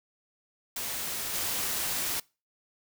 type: noise with level steps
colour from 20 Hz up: white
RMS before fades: -34 / -31 dBFS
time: 0.76-2.2 s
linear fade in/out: 5 ms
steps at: 1.33 s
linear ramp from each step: 10 ms
effects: noise-tail reverb RT60 0.3 s tail -24 dB re dry